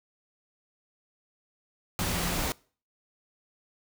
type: tone in noise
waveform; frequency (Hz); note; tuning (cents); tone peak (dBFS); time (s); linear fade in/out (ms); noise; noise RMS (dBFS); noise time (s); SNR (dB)
sine; 174.61; F3; 0; -35; 1.99-2.39; 0; pink; -30; 1.99-2.52; -8
effects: noise-tail reverb RT60 0.4 s tail -23 dB re dry